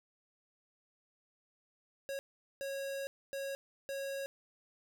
square tone bursts at uneven times, 549 Hz, C#5, 17 cents flat, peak -38 dBFS, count 4, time 2.09-2.19 / 2.61-3.07 / 3.33-3.55 / 3.89-4.26 s, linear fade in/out 0 ms, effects none

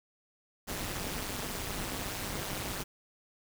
pink noise with amplitude modulation, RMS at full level -33 dBFS, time 0.67-2.84 s, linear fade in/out 20 ms, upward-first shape sine, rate 202 Hz, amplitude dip 90%, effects none

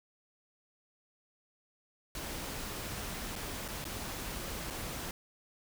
pink noise with dropouts, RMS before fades -40 dBFS, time 2.15-5.11 s, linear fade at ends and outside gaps 1 ms, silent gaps 3.355-3.361 / 3.68-3.685 / 3.842-3.852 / 4.702-4.706 s, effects none

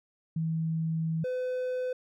sine / triangle tone pair in turn, 161.7 / 506 Hz, E3 / B4, -33 / +42 cents, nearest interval octave + minor sixth, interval 1975 cents, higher second, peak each -27 dBFS, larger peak neither, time 0.36-1.24 / 1.24-1.93 s, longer first, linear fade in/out 5 ms, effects none

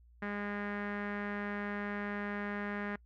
sawtooth tone with low-pass filter, 204.6 Hz, G#3, 26 cents flat, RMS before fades -38 dBFS, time 0.22-2.96 s, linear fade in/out 5 ms, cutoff 1800 Hz, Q 4, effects noise-tail reverb RT60 0.1 s tail -26 dB re dry + added 59 Hz sine -58 dBFS peak until 3.05 s

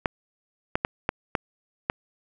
clicks, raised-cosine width 0.5 ms, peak -7 dBFS, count 6, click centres 0.058 / 0.755 / 0.849 / 1.091 / 1.352 / 1.899 s, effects none

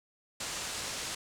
white low-pass noise, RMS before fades -38 dBFS, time 0.4-1.15 s, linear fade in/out 5 ms, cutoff 8300 Hz, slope 24 dB/octave, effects none

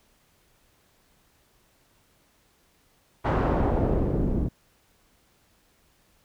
pink noise with low-pass filter sweep, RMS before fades -24 dBFS, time 3.24-4.49 s, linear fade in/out 20 ms, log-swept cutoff 1200 to 250 Hz, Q 1.1, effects pink hiss -64 dBFS RMS until 6.24 s

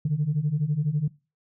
sine beating tone pair, 142.1 / 154.1 Hz, C#3 / D#3, +43 / -16 cents, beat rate 12 Hz, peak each -25 / -23 dBFS, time 0.05-1.08 s, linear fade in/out 5 ms, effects noise-tail reverb RT60 0.3 s tail -21 dB re dry + tanh soft clip ceiling -16 dBFS

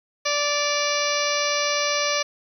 harmonic tone with a mistuned harmonic, 584 Hz, D5, 10 cents flat, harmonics 1 / 2 / 3 / 4 / 5 / 6 / 7 / 8 / 9 / 10, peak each -26 / -28 / -31 / -28 / -33 / -34 / -32 / -32 / -32 / -30 dBFS, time 0.25-2.23 s, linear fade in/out 10 ms, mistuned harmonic 5, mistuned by -47 cents, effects 9-bit

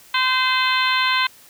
harmonic tone with a mistuned harmonic, 515 Hz, C5, 28 cents flat, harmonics 2 / 3 / 4 / 5 / 6 / 7 / 8, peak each -21 / -23 / -24 / -25 / -26 / -26 / -27 dBFS, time 0.14-1.27 s, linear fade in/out 5 ms, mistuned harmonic 7, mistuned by -24 cents, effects white hiss -48 dBFS RMS until 1.49 s

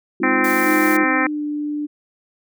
sine chord, F minor seventh, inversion first, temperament equal with one note detuned, 207.7 / 259.2 / 311.1 / 349.2 Hz, Ab3 / C4 / Eb4 / F4, 0 / -16 / 0 / 0 cents, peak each -28 / -24 / -23 / -23 dBFS, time 0.2-1.04 s, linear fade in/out 5 ms
harmonic tone, 259.6 Hz, C4, 13 cents flat, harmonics 1 / 2 / 3 / 4 / 5 / 6 / 7 / 8 / 9, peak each -24 / -27 / -26 / -26 / -24 / -27 / -21 / -26 / -26 dBFS, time 0.23-1.27 s, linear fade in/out 5 ms
blue noise, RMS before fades -30 dBFS, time 0.44-0.97 s, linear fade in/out 5 ms
sine tone with pitch glide, 311.1 to 296.2 Hz, D#4 to D4, 0 to +15 cents, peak -21 dBFS, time 0.66-1.87 s, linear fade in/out 20 ms, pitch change -85 cents, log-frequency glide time 1-1.43 s
effects none

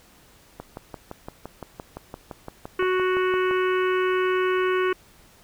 click train, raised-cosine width 1 ms, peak -20 dBFS, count 18, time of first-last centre 0.6-3.511 s, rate 5.84 Hz
harmonic tone, 370 Hz, F#4, in tune, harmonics 1 / 3 / 4 / 5 / 6 / 7 / 8, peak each -21 / -28 / -30 / -35 / -36 / -37 / -39 dBFS, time 2.79-4.93 s, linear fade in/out 5 ms
effects pink hiss -54 dBFS RMS until 5.43 s

